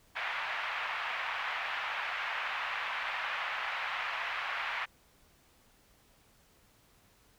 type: band-pass noise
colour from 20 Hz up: white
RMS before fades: -36 dBFS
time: 0.15-4.86 s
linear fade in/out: 20 ms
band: 770 to 2500 Hz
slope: 24 dB/octave
effects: pink hiss -65 dBFS RMS until 7.38 s